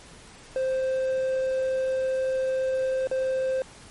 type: tone with dropouts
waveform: triangle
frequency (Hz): 523.3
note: C5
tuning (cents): 0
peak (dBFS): -21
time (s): 0.56-3.62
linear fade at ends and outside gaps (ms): 1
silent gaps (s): 3.072-3.113
effects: pink hiss -48 dBFS RMS until 3.9 s + MP3 48 kbps